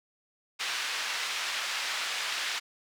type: band-pass noise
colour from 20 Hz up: pink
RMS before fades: -33 dBFS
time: 0.59-2.6 s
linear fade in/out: 20 ms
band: 1600 to 4900 Hz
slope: 12 dB/octave
effects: none